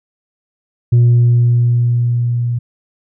sine tone with level ramp, 120 Hz, B2, 49 cents flat, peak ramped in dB -3 to -14 dBFS, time 0.92-2.59 s, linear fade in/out 10 ms, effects tanh soft clip ceiling -5 dBFS

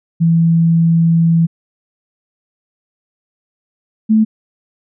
sine tone pair in turn, 165.9 / 218.3 Hz, E3 / A3, +11 / -13 cents, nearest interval perfect fourth, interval 476 cents, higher second, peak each -8 / -7 dBFS, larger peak second, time 0.2-1.47 / 4.09-4.25 s, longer first, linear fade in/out 20 ms, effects none

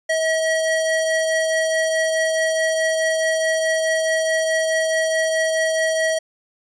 square tone pair together, 640.9 / 1918 Hz, E5 / A#6, -49 / +49 cents, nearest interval octave + perfect fifth, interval 1898 cents, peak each -19 / -25 dBFS, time 0.09-6.19 s, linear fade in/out 10 ms, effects resampled to 22050 Hz

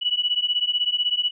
sine beating tone pair, 2937 / 2953 Hz, F#7 / F#7, -13 / -4 cents, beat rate 16 Hz, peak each -23 dBFS, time 0.01-1.31 s, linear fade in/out 20 ms, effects none

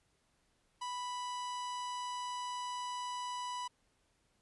45% pulse tone, 988 Hz, B5, in tune, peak -38 dBFS, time 0.81-3.68 s, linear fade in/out 10 ms, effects pink hiss -75 dBFS RMS until 4.41 s + resampled to 24000 Hz

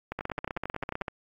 two click trains, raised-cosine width 0.5 ms, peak -18 / -17 dBFS, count 11 / 15, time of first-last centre 0.12-1.013 / 0.19-1.082 s, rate 11.2 / 15.7 Hz, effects AAC 64 kbps

